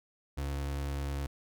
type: tone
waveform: 35% pulse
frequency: 70.1 Hz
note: C#2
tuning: 20 cents sharp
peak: -31 dBFS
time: 0.37-1.27 s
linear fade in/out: 10 ms
effects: none